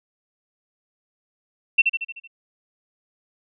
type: tone with echo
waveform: sine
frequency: 2700 Hz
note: E7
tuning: 41 cents sharp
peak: -10 dBFS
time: 1.78-1.82 s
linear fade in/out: 10 ms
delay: 76 ms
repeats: 6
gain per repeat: -5 dB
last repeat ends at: 2.276 s
effects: none